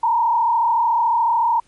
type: tone with frequency modulation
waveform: sine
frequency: 932.3 Hz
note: A#5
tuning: in tune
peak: -14 dBFS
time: 0.03-1.6 s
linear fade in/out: 5 ms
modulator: 33.8 Hz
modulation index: 1.2
effects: pink hiss -58 dBFS RMS until 1.67 s + MP3 48 kbps